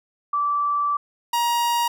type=tone pair in turn; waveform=sine / 45% pulse; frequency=1162 / 946.7 Hz; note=D6 / A#5; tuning=-19 / +26 cents; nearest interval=major third; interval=355 cents; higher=first; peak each=-19 dBFS; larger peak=neither; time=0.33-0.97 / 1.33-1.88 s; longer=first; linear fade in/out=5 ms; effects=none